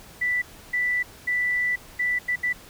sine tone bursts at uneven times, 1975.5 Hz, B6, in tune, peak -21 dBFS, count 6, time 0.21-0.42 / 0.73-1.03 / 1.27-1.76 / 1.99-2.19 / 2.28-2.36 / 2.43-2.53 s, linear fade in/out 10 ms, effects pink hiss -47 dBFS RMS until 2.69 s

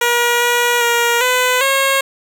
10% pulse tone with pitch steps, 477.9 / 480.7 / 472.4 / 503 / 543 Hz, A#4 / B4 / A#4 / B4 / C#5, +43 / -47 / +23 / +32 / -36 cents, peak -4 dBFS, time 0.01-2.01 s, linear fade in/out 5 ms, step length 400 ms, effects none

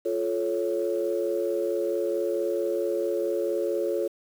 sine chord, F augmented, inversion none, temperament equal with one note detuned, 349.2 / 433.7 / 554.4 Hz, F4 / A4 / C#5, 0 / -25 / 0 cents, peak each -28 dBFS, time 0.05-4.08 s, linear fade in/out 10 ms, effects tanh soft clip ceiling -15 dBFS + 8-bit

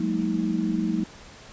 sine tone cluster, 182 / 207.4 / 227.5 / 317.7 Hz, F#3 / G#3 / A#3 / D#4, -28 / -2 / -42 / +36 cents, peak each -28 dBFS, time 0-1.04 s, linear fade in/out 5 ms, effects pink hiss -46 dBFS RMS until 1.52 s + resampled to 16000 Hz

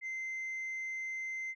sine tone, 2075 Hz, C7, 15 cents flat, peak -34 dBFS, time 0.01-1.55 s, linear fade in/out 50 ms, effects tanh soft clip ceiling -35 dBFS

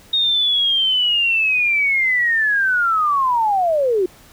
sine linear sweep, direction down, 3727 to 349.2 Hz, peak -14 dBFS, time 0.13-4.06 s, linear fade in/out 5 ms, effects pink hiss -47 dBFS RMS until 4.32 s

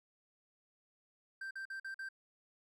triangle tone bursts, 1568 Hz, G6, in tune, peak -39 dBFS, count 5, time 1.41-2.089 s, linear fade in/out 5 ms, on 99 ms, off 46 ms, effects none

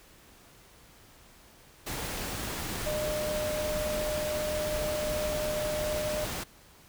sine tone in noise, 607 Hz, D#5, 43 cents flat, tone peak -30 dBFS, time 2.86-6.25 s, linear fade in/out 10 ms, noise pink, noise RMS -35 dBFS, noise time 1.86-6.44 s, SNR +2 dB, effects pink hiss -56 dBFS RMS until 6.88 s

